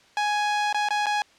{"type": "tone with dropouts", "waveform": "sawtooth", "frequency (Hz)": 833, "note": "G#5", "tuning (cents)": 5, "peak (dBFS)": -18, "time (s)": [0.17, 1.22], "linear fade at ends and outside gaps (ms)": 1, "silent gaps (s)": [[0.727, 0.745], [0.887, 0.906], [1.059, 1.066]], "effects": ["white hiss -56 dBFS RMS until 1.38 s", "low-pass 5000 Hz 12 dB/octave"]}